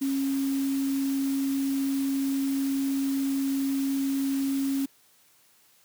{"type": "tone in noise", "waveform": "sine", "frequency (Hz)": 272.8, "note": "C#4", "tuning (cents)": -28, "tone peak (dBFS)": -24, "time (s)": [0.01, 4.86], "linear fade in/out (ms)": 10, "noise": "white", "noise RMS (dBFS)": -41, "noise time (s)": [0.01, 4.86], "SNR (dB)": 14, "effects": ["white hiss -61 dBFS RMS until 5.84 s", "high-pass 80 Hz 12 dB/octave"]}